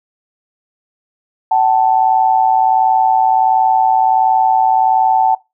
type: tone pair together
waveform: sine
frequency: 758.6 / 880 Hz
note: F#5 / A5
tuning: +43 / 0 cents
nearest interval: minor third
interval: 257 cents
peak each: -12 dBFS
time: 1.51-5.35 s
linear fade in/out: 5 ms
effects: noise-tail reverb RT60 0.2 s tail -20 dB re dry